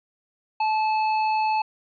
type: tone with tanh clipping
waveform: triangle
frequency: 868 Hz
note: A5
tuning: 24 cents flat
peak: -22 dBFS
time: 0.6-1.62 s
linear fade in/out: 5 ms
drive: 16 dB
effects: resampled to 11025 Hz